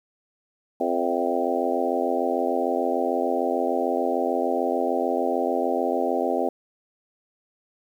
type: harmonic tone with a mistuned harmonic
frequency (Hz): 86.7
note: F2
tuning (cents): -12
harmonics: 3 / 4 / 5 / 6 / 7 / 8 / 9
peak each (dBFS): -29 / -29 / -29 / -29 / -29 / -29 / -29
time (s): 0.8-6.49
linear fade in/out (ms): 5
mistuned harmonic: 8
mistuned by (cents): -27
effects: 9-bit